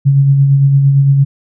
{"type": "tone with tremolo", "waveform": "sine", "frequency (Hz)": 138.59, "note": "C#3", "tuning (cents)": 0, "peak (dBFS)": -4, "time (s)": [0.05, 1.25], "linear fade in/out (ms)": 20, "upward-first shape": "sine", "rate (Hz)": 8.8, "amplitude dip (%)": 35, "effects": []}